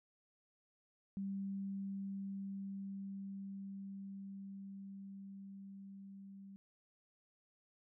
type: tone with level ramp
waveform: sine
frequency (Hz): 196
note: G3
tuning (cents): 0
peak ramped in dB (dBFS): -38 to -51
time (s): 1.17-6.56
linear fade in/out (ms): 0
effects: none